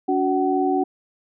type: tone cluster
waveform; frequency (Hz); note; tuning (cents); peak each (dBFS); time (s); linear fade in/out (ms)
sine; 285.6 / 369.6 / 754; D4 / F#4 / F#5; -48 / -2 / +32; -22; 0.08-0.84; 10
effects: none